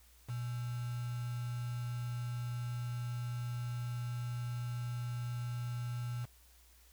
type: tone with quantisation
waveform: sine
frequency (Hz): 121.1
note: B2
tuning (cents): -34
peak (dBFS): -36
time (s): 0.28-6.26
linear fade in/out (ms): 20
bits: 8
effects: added 60 Hz sine -62 dBFS peak until 6.92 s + white hiss -65 dBFS RMS until 6.92 s